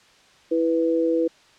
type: tone pair together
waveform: sine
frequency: 329.5 / 493.9 Hz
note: E4 / B4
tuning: -1 / 0 cents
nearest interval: perfect fifth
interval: 701 cents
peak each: -21 dBFS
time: 0.51-1.28 s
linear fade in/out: 10 ms
effects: white hiss -54 dBFS RMS until 1.58 s + low-pass 5000 Hz 12 dB/octave